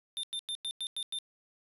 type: tone bursts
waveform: square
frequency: 3592 Hz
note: A7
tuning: 35 cents sharp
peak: -34 dBFS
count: 7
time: 0.17-1.187 s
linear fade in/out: 0 ms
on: 63 ms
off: 96 ms
effects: resampled to 32000 Hz